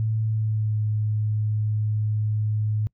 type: tone with pitch glide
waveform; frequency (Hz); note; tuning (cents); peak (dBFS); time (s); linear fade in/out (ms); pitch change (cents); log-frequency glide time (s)
sine; 110 to 106.93; A2 to A2; 0 to -49; -21; 0-2.87; 0; -49; 0.23-0.8
effects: noise-tail reverb RT60 0.1 s tail -25 dB re dry